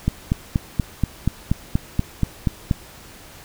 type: click train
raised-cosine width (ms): 5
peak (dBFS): -5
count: 12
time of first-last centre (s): 0.08-2.712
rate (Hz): 4.18
effects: pink hiss -43 dBFS RMS until 3.44 s